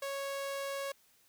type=tone; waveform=sawtooth; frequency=553 Hz; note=C#5; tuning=4 cents flat; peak=-32 dBFS; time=0.02-0.92 s; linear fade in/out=5 ms; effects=white hiss -67 dBFS RMS until 1.28 s